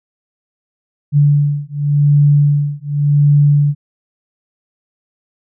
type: beating tone pair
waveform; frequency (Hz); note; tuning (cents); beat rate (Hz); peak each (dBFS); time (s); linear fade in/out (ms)
sine; 144.7 / 145.59; D3 / D3; -25 / -15; 0.89; -12; 1.12-3.75; 50
effects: none